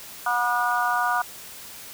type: harmonic tone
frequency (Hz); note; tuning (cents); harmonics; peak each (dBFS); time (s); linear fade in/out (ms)
242.1; B3; -34; 3 / 4 / 5 / 6; -26 / -26 / -26 / -26; 0.26-1.22; 5
effects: white hiss -41 dBFS RMS until 1.93 s